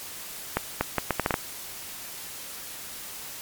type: accelerating click train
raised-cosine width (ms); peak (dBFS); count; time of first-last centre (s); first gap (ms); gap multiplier
0.5; -7; 8; 0.57-1.341; 240; 0.72
effects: white hiss -39 dBFS RMS until 3.41 s + MP3 96 kbps